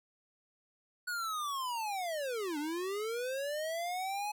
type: linear two-way sweep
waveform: square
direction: down then up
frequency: 1476 to 286.1 to 847 Hz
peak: -35 dBFS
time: 1.07-4.32 s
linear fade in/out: 10 ms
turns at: 2.58 s
effects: none